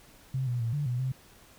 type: tone with pitch steps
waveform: sine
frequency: 131.9 / 122.1 / 115.1 / 146.1 / 122.9 / 130.4 Hz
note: C3 / B2 / A#2 / D3 / B2 / C3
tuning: +14 / -19 / -22 / -9 / -8 / -5 cents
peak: -27 dBFS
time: 0.34-1.12 s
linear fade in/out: 5 ms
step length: 130 ms
effects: pink hiss -56 dBFS RMS until 1.58 s